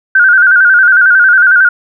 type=tone with vibrato; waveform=sine; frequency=1488 Hz; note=F#6; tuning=9 cents sharp; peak=-3 dBFS; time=0.15-1.69 s; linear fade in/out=5 ms; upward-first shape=square; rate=11 Hz; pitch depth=66 cents each way; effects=none